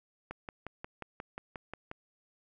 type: click train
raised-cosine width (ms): 0.5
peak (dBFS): -25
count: 10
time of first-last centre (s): 0.31-1.914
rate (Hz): 5.61
effects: none